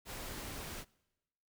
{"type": "noise", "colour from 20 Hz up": "pink", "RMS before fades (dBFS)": -44, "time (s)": [0.05, 0.85], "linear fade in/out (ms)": 50, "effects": ["noise-tail reverb RT60 1.0 s tail -24 dB re dry"]}